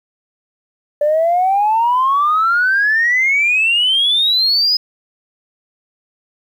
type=exponential sweep; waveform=sine; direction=up; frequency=581 to 5070 Hz; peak=-10 dBFS; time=1.01-4.77 s; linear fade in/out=5 ms; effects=tanh soft clip ceiling -7 dBFS + 8-bit